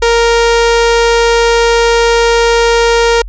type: tone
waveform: sawtooth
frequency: 466.2 Hz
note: A#4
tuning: in tune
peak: -3 dBFS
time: 0.02-3.22 s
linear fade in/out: 5 ms
effects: added 46 Hz sine -22 dBFS peak until 3.28 s + resampled to 16000 Hz